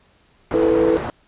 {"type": "low-pass noise", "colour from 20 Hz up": "white", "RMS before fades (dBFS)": -27, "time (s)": [0.51, 1.1], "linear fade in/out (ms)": 0, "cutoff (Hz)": 870, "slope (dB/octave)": 12}
{"type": "chord", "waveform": "sine", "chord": "E suspended fourth", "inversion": "none", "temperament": "just", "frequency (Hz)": [329.6, 439.5, 494.4], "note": ["E4", "A4", "B4"], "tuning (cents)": [0, -2, 2], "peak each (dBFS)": -18, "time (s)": [0.54, 0.97], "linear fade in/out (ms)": 0}
{"effects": ["pink hiss -57 dBFS RMS until 1.27 s", "resampled to 8000 Hz"]}